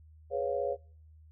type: chord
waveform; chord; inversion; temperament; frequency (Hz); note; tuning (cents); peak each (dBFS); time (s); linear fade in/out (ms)
sine; C# dominant seventh; second; equal with one note detuned; 415.3 / 497.9 / 554.4 / 698.5; G#4 / B4 / C#5 / E#5; 0 / +14 / 0 / 0; -36 / -34 / -32 / -38; 0.3-0.77; 50
effects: noise-tail reverb RT60 0.6 s tail -26 dB re dry + added 78 Hz sine -53 dBFS peak until 1.31 s